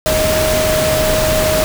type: tone in noise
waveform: sine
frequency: 625 Hz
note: D#5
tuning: 8 cents sharp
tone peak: -14 dBFS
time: 0.06-1.64 s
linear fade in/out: 0 ms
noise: pink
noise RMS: -17 dBFS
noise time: 0.06-1.64 s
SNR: 0 dB
effects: none